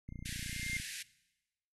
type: tone with exponential growth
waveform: triangle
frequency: 2112 Hz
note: C7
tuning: 16 cents sharp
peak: -32 dBFS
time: 0.08-0.77 s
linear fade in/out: 1 ms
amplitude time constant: 150 ms
type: click train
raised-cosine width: 5 ms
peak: -32 dBFS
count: 22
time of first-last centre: 0.09-0.799 s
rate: 29.6 Hz
type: band-pass noise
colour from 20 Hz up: pink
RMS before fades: -44 dBFS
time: 0.25-1.03 s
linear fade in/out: 10 ms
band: 1600 to 12000 Hz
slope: 96 dB/octave
effects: noise-tail reverb RT60 1.0 s tail -20 dB re dry